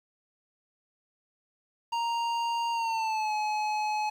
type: tone with pitch glide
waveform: square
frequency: 932.3 to 850 Hz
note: A#5 to G#5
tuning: 0 to +40 cents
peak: -28 dBFS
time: 1.92-4.1 s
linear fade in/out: 10 ms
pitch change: -160 cents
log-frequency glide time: 2.72-3.33 s
effects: low-pass 5000 Hz 12 dB/octave + 9-bit